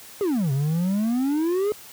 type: exponential two-way sweep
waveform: triangle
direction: down then up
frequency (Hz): 430.1 to 131.5 to 430.1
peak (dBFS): -18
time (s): 0.21-1.72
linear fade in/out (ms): 0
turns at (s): 0.52
effects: white hiss -44 dBFS RMS until 1.92 s + high-pass 60 Hz 12 dB/octave